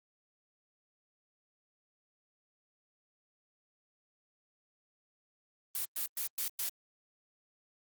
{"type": "noise bursts", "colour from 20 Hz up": "blue", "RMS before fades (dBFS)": -35, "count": 5, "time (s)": [5.75, 6.69], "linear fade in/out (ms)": 2, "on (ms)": 100, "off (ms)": 110, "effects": ["Opus 24 kbps"]}